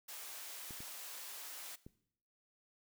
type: high-pass noise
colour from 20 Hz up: white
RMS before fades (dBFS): -48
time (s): 0.08-1.76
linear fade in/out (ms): 10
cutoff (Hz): 510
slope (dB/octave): 12
type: clicks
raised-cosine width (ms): 3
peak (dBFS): -38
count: 3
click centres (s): 0.708 / 0.805 / 1.865
effects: noise-tail reverb RT60 0.7 s tail -19 dB re dry